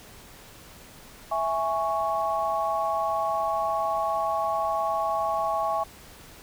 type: chord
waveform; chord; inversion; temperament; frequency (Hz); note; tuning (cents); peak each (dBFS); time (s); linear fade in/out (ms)
sine; C# minor; first; equal with one note detuned; 659.3 / 827.7 / 1108.7; E5 / G#5 / C#6; 0 / -6 / 0; -28; 1.31-5.84; 10
effects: pink hiss -48 dBFS RMS until 6.42 s